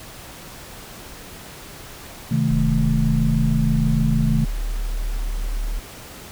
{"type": "chord", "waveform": "sine", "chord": "A diminished", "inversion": "first", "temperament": "just", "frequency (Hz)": [132, 158.4, 220], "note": ["C3", "Eb3", "A3"], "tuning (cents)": [16, 31, 0], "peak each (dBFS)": -21, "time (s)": [2.31, 4.45], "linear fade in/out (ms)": 5}
{"type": "tone", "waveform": "sine", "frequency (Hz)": 36.66, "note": "D1", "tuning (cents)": -2, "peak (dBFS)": -21, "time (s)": [2.5, 5.8], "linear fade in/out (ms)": 20}
{"effects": ["pink hiss -39 dBFS RMS until 6.31 s"]}